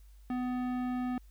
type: tone with tanh clipping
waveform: sine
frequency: 250 Hz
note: B3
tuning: 21 cents sharp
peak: -33 dBFS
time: 0.3-1.18 s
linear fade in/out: 2 ms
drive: 16 dB
effects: added 50 Hz sine -52 dBFS peak until 1.3 s + white hiss -70 dBFS RMS until 1.3 s